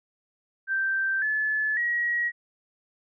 sine tone with pitch steps, 1565 / 1726.5 / 1904.6 Hz, G6 / A6 / A#6, -3 / -33 / +37 cents, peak -23 dBFS, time 0.67-2.32 s, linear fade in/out 50 ms, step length 550 ms, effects none

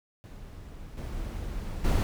brown noise with level steps, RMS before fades -43 / -35 / -23 dBFS, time 0.24-2.03 s, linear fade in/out 0 ms, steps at 0.97 / 1.84 s, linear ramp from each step 10 ms, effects none

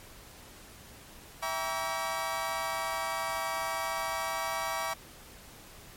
30% pulse chord, E diminished seventh, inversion none, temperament just, 659.3 / 791.1 / 949.3 / 1139.2 Hz, E5 / G5 / Bb5 / Db6, 0 / +16 / +31 / +47 cents, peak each -34 / -36 / -34 / -33 dBFS, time 1.42-4.94 s, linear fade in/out 10 ms, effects pink hiss -51 dBFS RMS until 5.96 s + MP3 64 kbps

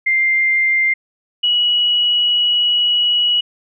sine tone pair in turn, 2098 / 2922 Hz, C7 / F#7, +4 / -22 cents, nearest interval tritone, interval 574 cents, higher second, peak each -12 dBFS, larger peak neither, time 0.06-0.94 / 1.43-3.41 s, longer second, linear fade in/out 10 ms, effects none

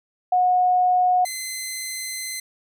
sine / 10% pulse tone pair in turn, 728 / 2054 Hz, F#5 / C7, -28 / -33 cents, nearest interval octave + tritone, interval 1795 cents, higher second, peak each -15 / -19 dBFS, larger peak first, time 0.32-1.25 / 1.25-2.4 s, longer second, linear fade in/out 5 ms, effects none

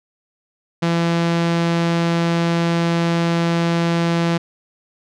sawtooth tone with low-pass filter, 168.8 Hz, E3, 41 cents sharp, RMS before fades -18 dBFS, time 0.82-4.38 s, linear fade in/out 10 ms, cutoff 4900 Hz, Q 0.85, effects none

